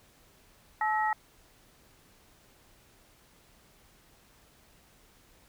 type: tone cluster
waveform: sine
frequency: 862 / 1306 / 1899 Hz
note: A5 / E6 / A#6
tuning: -36 / -17 / +32 cents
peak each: -27 / -34 / -32 dBFS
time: 0.81-1.13 s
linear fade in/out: 2 ms
effects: pink hiss -61 dBFS RMS until 5.48 s